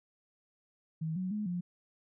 sine tone with pitch steps, 159.8 / 185 / 210.7 / 176.8 Hz, D#3 / F#3 / G#3 / F3, +47 / 0 / +25 / +22 cents, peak -32 dBFS, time 1.01-1.61 s, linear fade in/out 10 ms, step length 150 ms, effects none

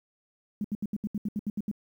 sine tone bursts, 207.7 Hz, G#3, in tune, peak -27 dBFS, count 11, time 0.61-1.714 s, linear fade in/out 2 ms, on 34 ms, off 73 ms, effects 10-bit

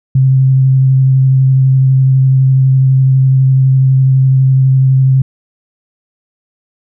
sine tone with vibrato, 132.4 Hz, C3, 21 cents sharp, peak -5 dBFS, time 0.15-5.22 s, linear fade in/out 5 ms, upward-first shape square, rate 12 Hz, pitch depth 10 cents each way, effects none

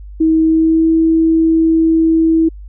sine tone with pitch glide, 320 to 324.5 Hz, D#4 to E4, +49 to -27 cents, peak -8 dBFS, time 0.2-2.49 s, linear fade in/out 10 ms, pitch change +24 cents, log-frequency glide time 0.44-0.88 s, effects added 50 Hz sine -29 dBFS peak until 2.68 s

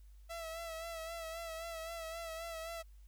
sawtooth tone with vibrato, 659.3 Hz, E5, in tune, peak -38 dBFS, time 0.29-2.83 s, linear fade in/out 20 ms, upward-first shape sine, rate 3.8 Hz, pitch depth 41 cents each way, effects added 50 Hz sine -54 dBFS peak until 3.07 s + white hiss -75 dBFS RMS until 3.07 s

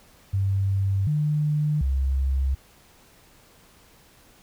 sine tone with pitch steps, 97.6 / 150.2 / 67 Hz, G2 / D3 / C2, -7 / +39 / +42 cents, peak -20 dBFS, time 0.33-2.55 s, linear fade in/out 10 ms, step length 740 ms, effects pink hiss -55 dBFS RMS until 4.42 s

